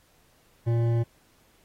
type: tone with hard clipping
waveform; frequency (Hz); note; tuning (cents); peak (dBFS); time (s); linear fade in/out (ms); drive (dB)
sine; 116.7; A#2; +2; -23; 0.66-1.04; 20; 11
effects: pink hiss -63 dBFS RMS until 1.64 s + AAC 48 kbps